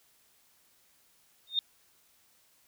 sine tone with exponential growth, 3663 Hz, A#7, 31 cents flat, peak -21 dBFS, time 1.47-1.59 s, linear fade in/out 1 ms, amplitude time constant 26 ms, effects white hiss -66 dBFS RMS until 2.67 s

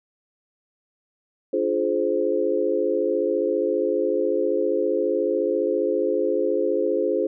sine chord, D half-diminished seventh, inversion none, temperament equal with one note detuned, 293.7 / 349.2 / 423.8 / 523.3 Hz, D4 / F4 / Ab4 / C5, 0 / 0 / +35 / 0 cents, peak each -29 / -25 / -24 / -24 dBFS, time 1.53-7.27 s, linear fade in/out 5 ms, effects none

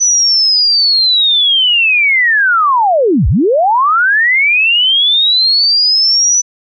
sine linear two-way sweep, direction down then up, 6010 to 49 to 6010 Hz, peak -7 dBFS, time 0-6.42 s, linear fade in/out 20 ms, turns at 3.28 s, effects none

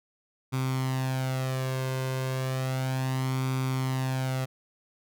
sawtooth tone with flanger, 130.81 Hz, C3, in tune, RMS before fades -29 dBFS, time 0.52-4.46 s, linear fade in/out 20 ms, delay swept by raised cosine 0.85 to 1.95 ms, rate 0.33 Hz, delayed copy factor +0.6, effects none

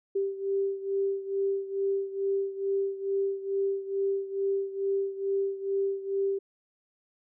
sine beating tone pair, 392 / 394.3 Hz, G4 / G4, 0 / +10 cents, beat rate 2.3 Hz, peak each -28 / -32 dBFS, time 0.15-6.39 s, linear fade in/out 10 ms, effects none

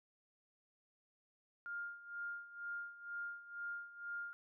sine tone with tremolo, 1407 Hz, F6, 12 cents sharp, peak -40 dBFS, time 1.66-4.33 s, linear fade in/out 0 ms, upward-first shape sine, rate 2.1 Hz, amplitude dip 80%, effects none

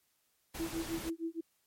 pink noise, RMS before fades -43 dBFS, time 0.54-1.1 s, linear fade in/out 10 ms
sine tone with tremolo, 329.6 Hz, E4, in tune, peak -32 dBFS, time 0.59-1.41 s, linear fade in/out 10 ms, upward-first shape sine, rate 6.4 Hz, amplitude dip 100%
effects white hiss -75 dBFS RMS until 1.66 s + MP3 64 kbps

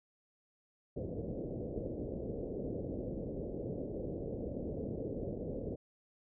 white low-pass noise, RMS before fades -40 dBFS, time 0.96-5.76 s, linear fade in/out 10 ms, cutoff 550 Hz, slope 48 dB/octave, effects none

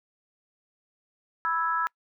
sine chord, E major, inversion second, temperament equal, 987.8 / 1318.5 / 1661.2 Hz, B5 / E6 / G#6, 0 / 0 / 0 cents, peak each -30 / -26 / -31 dBFS, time 1.45-1.87 s, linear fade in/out 0 ms, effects noise-tail reverb RT60 0.1 s tail -26 dB re dry

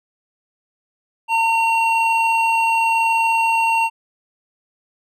triangle tone pair together, 907 / 2742 Hz, A#5 / F7, -48 / -32 cents, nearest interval octave + perfect fifth, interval 1916 cents, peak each -14 / -18 dBFS, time 1.28-3.9 s, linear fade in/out 50 ms, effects none

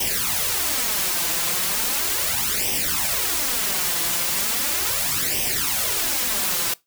white noise with flanger, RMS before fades -23 dBFS, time 0-6.74 s, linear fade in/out 5 ms, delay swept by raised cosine 0.35 to 5.95 ms, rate 0.37 Hz, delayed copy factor +0.75, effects noise-tail reverb RT60 0.2 s tail -22 dB re dry

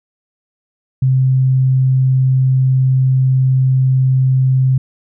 sine tone, 130.81 Hz, C3, in tune, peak -9 dBFS, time 1.02-4.78 s, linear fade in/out 5 ms, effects none

